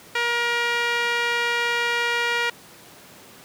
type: tone with band-pass filter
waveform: sawtooth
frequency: 474.3 Hz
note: A#4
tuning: 30 cents sharp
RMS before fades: -23 dBFS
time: 0.15-2.5 s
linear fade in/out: 5 ms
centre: 2100 Hz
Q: 1.5
effects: pink hiss -46 dBFS RMS until 3.44 s + high-pass 150 Hz 12 dB/octave